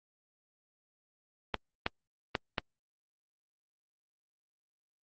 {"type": "clicks", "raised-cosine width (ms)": 0.3, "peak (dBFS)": -12, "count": 4, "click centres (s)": [1.543, 1.864, 2.352, 2.582], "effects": ["low-pass 5000 Hz 12 dB/octave", "Opus 24 kbps"]}